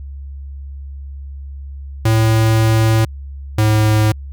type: tone pair in turn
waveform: square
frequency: 111.3 / 107.82 Hz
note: A2 / A2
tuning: +20 / -35 cents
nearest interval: minor second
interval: 55 cents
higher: first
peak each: -11 dBFS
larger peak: neither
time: 2.05-3.05 / 3.58-4.12 s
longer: first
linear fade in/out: 5 ms
effects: added 69 Hz sine -27 dBFS peak until 4.32 s